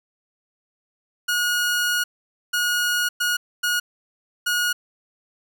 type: tone bursts at uneven times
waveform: sawtooth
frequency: 1445 Hz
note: F#6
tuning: 41 cents flat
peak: -16 dBFS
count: 5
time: 1.28-2.04 / 2.53-3.09 / 3.2-3.37 / 3.63-3.8 / 4.46-4.73 s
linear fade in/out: 10 ms
effects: none